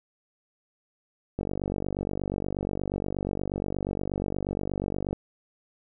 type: click train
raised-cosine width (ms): 2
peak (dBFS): -16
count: 182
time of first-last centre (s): 1.39-5.13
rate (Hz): 48.4
effects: none